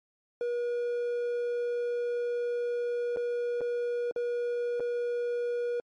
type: tone with dropouts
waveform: triangle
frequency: 480.7 Hz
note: B4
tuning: 47 cents flat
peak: -26 dBFS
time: 0.41-5.8 s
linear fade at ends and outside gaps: 1 ms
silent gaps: 3.162-3.17 / 3.608-3.614 / 4.112-4.161 / 4.798-4.804 s
effects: MP3 48 kbps